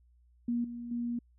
sine tone with level steps, 238.1 Hz, A#3, 37 cents sharp, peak -28 / -38 / -31 dBFS, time 0.48-1.19 s, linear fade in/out 5 ms, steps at 0.64 / 0.91 s, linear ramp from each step 5 ms, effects added 60 Hz sine -61 dBFS peak until 1.38 s

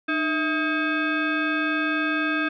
sine tone with frequency modulation, 652 Hz, E5, 19 cents flat, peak -21 dBFS, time 0.08-2.49 s, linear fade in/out 10 ms, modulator 956 Hz, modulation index 2, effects none

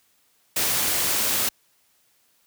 white noise, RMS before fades -23 dBFS, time 0.56-1.49 s, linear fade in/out 5 ms, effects white hiss -64 dBFS RMS until 2.46 s + high-pass 60 Hz 12 dB/octave

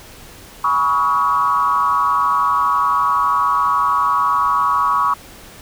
sine tone with frequency modulation, 1125 Hz, C#6, 25 cents sharp, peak -13 dBFS, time 0.64-5.14 s, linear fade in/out 5 ms, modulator 146 Hz, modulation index 1, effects pink hiss -40 dBFS RMS until 5.61 s

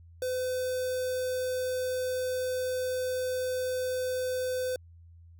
square tone with notch filter, 508 Hz, B4, 49 cents sharp, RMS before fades -31 dBFS, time 0.22-4.76 s, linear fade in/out 2 ms, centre 2200 Hz, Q 0.85, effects added 84 Hz sine -50 dBFS peak until 5.39 s

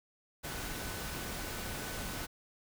sine tone in noise, 1499 Hz, F#6, 22 cents sharp, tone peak -50 dBFS, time 0.43-2.27 s, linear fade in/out 20 ms, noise pink, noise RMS -40 dBFS, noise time 0.43-2.27 s, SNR -13 dB, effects none

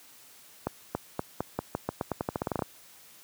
accelerating click train, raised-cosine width 1 ms, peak -14 dBFS, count 18, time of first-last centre 0.67-2.622 s, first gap 280 ms, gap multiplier 0.87, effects white hiss -54 dBFS RMS until 3.23 s + high-pass 80 Hz 12 dB/octave

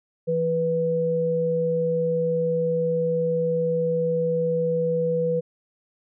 sine tone pair together, 165.9 / 491.7 Hz, E3 / B4, +11 / -8 cents, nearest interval octave + perfect fifth, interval 1881 cents, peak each -27 / -21 dBFS, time 0.27-5.41 s, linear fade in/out 20 ms, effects none

